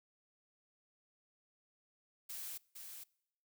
blue noise with echo, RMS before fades -45 dBFS, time 2.29-2.58 s, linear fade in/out 10 ms, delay 460 ms, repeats 1, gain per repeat -5 dB, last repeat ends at 3.04 s, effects noise-tail reverb RT60 0.8 s tail -25 dB re dry

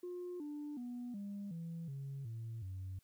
sine tone with pitch steps, 356.9 / 295 / 243.8 / 201.5 / 166.5 / 137.6 / 113.72 / 93.99 Hz, F4 / D4 / B3 / G3 / E3 / C#3 / A#2 / F#2, +38 / +8 / -22 / +48 / +18 / -12 / -42 / +28 cents, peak -40 dBFS, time 0.03-2.99 s, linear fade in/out 5 ms, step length 370 ms, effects tanh soft clip ceiling -39 dBFS + white hiss -75 dBFS RMS until 3.03 s

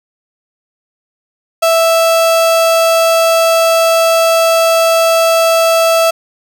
35% pulse tone, 659.3 Hz, E5, in tune, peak -6 dBFS, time 1.62-6.11 s, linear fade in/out 10 ms, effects none

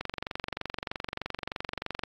click train, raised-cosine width 0.3 ms, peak -16 dBFS, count 48, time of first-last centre 0.01-2.036 s, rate 23.2 Hz, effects AAC 48 kbps

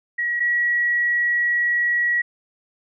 sine tone pair in turn, 1912 / 1920.2 Hz, A#6 / B6, +43 / -49 cents, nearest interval unison, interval 8 cents, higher second, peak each -20 / -17 dBFS, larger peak second, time 0.18-0.4 / 0.4-2.22 s, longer second, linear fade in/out 10 ms, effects none

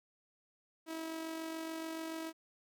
sawtooth tone with amplitude modulation, 323.3 Hz, E4, 34 cents flat, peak -34 dBFS, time 0.86-2.33 s, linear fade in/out 50 ms, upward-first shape sine, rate 47 Hz, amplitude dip 40%, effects none

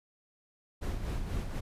brown noise with tremolo, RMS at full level -32 dBFS, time 0.81-1.61 s, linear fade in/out 20 ms, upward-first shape sine, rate 4.1 Hz, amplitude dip 50%, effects resampled to 32000 Hz

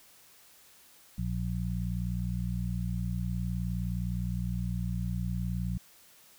harmonic tone, 59.5 Hz, A#1, 36 cents sharp, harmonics 1 / 2 / 3, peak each -34 / -34 / -34 dBFS, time 1.18-5.78 s, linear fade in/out 5 ms, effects white hiss -58 dBFS RMS until 6.38 s

